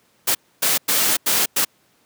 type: noise bursts at uneven times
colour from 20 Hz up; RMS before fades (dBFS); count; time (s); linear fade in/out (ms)
white; -18; 5; 0.27-0.35 / 0.62-0.78 / 0.88-1.17 / 1.26-1.46 / 1.56-1.65; 10
effects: pink hiss -60 dBFS RMS until 2.05 s + high-pass 150 Hz 12 dB/octave